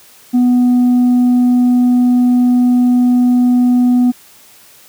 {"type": "tone with tanh clipping", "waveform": "sine", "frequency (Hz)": 246.9, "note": "B3", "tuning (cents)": 0, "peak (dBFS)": -8, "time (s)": [0.33, 4.12], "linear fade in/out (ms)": 20, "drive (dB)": 2, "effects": ["white hiss -43 dBFS RMS until 4.88 s", "high-pass 80 Hz 12 dB/octave"]}